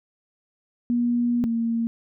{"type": "tone pair in turn", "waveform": "sine", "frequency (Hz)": [240, 230.3], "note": ["B3", "A#3"], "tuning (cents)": [-49, -21], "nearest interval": "minor second", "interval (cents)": 72, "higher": "first", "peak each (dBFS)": [-19, -21], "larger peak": "first", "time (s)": [[0.9, 1.44], [1.44, 1.87]], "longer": "first", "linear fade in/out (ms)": 0, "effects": []}